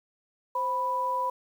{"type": "tone pair together", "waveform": "sine", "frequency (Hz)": [523.3, 987.8], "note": ["C5", "B5"], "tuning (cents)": [0, 0], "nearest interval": "major seventh", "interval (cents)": 1100, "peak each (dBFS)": [-34, -26], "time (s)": [0.55, 1.3], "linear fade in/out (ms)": 5, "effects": ["9-bit"]}